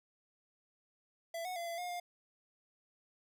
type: tone with pitch steps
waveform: square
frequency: 669 / 734 / 683 / 677 / 714 / 706 Hz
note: E5 / F#5 / F5 / E5 / F5 / F5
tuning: +25 / -14 / -39 / +46 / +38 / +19 cents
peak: -39 dBFS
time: 1.34-2 s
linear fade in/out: 5 ms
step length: 110 ms
effects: none